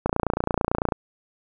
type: click train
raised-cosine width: 1 ms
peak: -7 dBFS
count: 26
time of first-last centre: 0.06-0.922 s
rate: 29 Hz
effects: none